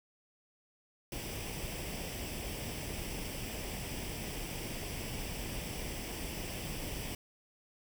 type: noise with comb filter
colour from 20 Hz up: pink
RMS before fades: -40 dBFS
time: 1.12-7.15 s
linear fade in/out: 2 ms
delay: 0.37 ms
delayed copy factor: +0.6
effects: none